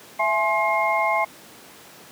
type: tone cluster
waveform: sine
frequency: 666 / 843 / 1060 / 2135 Hz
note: E5 / G#5 / C6 / C7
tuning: +18 / +26 / +22 / +34 cents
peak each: -24 dBFS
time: 0.19-1.25 s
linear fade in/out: 10 ms
effects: pink hiss -45 dBFS RMS until 2.11 s + high-pass 200 Hz 12 dB/octave